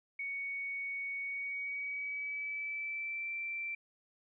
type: tone with pitch glide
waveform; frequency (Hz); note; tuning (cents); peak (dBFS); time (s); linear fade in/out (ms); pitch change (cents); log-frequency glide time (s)
sine; 2230 to 2344; C#7 to D7; +10 to -4; -36; 0.19-3.75; 5; +86; 1.22-3.31
effects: none